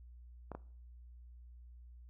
clicks, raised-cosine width 1 ms, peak -29 dBFS, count 2, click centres 0.517 / 0.55 s, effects noise-tail reverb RT60 0.5 s tail -20 dB re dry + added 60 Hz sine -52 dBFS peak until 2.09 s

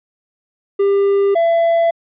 triangle tone pair in turn, 398.2 / 671 Hz, G4 / E5, +27 / +31 cents, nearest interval major sixth, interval 904 cents, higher second, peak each -9 dBFS, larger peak neither, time 0.79-1.35 / 1.35-1.91 s, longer neither, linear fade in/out 10 ms, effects resampled to 8000 Hz

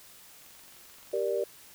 click train, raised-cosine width 0.2 ms, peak -38 dBFS, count 18, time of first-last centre 0.42-1.159 s, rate 23 Hz
sine chord, G minor, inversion none, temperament just, 392 / 470.4 / 588 Hz, G4 / Bb4 / D5, 0 / +16 / +2 cents, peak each -31 dBFS, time 1.13-1.44 s, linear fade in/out 5 ms
effects white hiss -53 dBFS RMS until 1.74 s

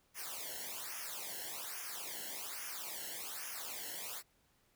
white noise with flanger, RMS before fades -44 dBFS, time 0.14-4.23 s, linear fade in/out 50 ms, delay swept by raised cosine 0.24 to 0.84 ms, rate 1.2 Hz, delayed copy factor -1, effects pink hiss -73 dBFS RMS until 4.75 s

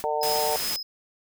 white noise with exponential decay, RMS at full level -34 dBFS, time 0-0.08 s, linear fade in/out 1 ms, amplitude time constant 17 ms
harmonic tone, 150.6 Hz, D3, 44 cents sharp, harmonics 3 / 4 / 5 / 6, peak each -29 / -29 / -29 / -29 dBFS, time 0.04-0.56 s, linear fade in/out 0 ms
triangle tone with tremolo, 5090 Hz, D#8, 39 cents sharp, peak -27 dBFS, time 0.21-0.83 s, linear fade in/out 5 ms, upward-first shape triangle, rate 2.5 Hz, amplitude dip 60%
white noise, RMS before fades -30 dBFS, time 0.23-0.76 s, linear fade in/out 0 ms
effects none

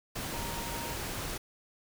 sine tone in noise, 932.3 Hz, A#5, in tune, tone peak -42 dBFS, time 0.33-0.94 s, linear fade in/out 10 ms, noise pink, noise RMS -37 dBFS, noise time 0.15-1.38 s, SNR -8 dB, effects none

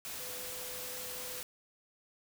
sine tone in noise, 501 Hz, B4, 25 cents sharp, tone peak -49 dBFS, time 0.2-1.41 s, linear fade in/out 0 ms, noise white, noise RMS -42 dBFS, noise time 0.05-1.43 s, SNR -10 dB, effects none

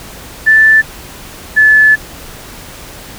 sine tone pair in turn, 1760 / 1731.8 Hz, A6 / A6, 0 / -28 cents, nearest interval unison, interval 28 cents, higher first, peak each -3 dBFS, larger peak neither, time 0.46-0.82 / 1.56-1.96 s, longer second, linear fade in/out 20 ms, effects pink hiss -31 dBFS RMS until 3.18 s

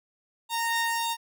sawtooth tone pair together, 924 / 1846.3 Hz, A#5 / A#6, -16 / -17 cents, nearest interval octave, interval 1199 cents, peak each -23 / -28 dBFS, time 0.49-1.17 s, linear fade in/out 50 ms, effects none

